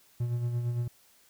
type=tone with tremolo; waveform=triangle; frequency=120 Hz; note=B2; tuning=49 cents flat; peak=-24 dBFS; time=0.2-0.88 s; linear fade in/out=5 ms; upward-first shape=sine; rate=8.8 Hz; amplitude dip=45%; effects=white hiss -62 dBFS RMS until 1.29 s